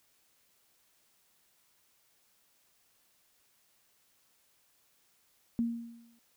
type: tone with exponential decay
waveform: sine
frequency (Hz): 233.1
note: A#3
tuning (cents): 0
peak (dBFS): -25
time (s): 5.59-6.19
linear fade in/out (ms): 0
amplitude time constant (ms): 130
effects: white hiss -70 dBFS RMS until 6.36 s